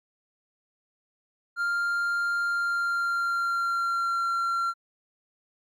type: tone with pitch glide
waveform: triangle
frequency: 1396.9 to 1370.5 Hz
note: F6 to F6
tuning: 0 to -33 cents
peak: -22 dBFS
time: 1.56-4.74 s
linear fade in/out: 50 ms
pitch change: -33 cents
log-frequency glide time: 2.44-4.26 s
effects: MP3 96 kbps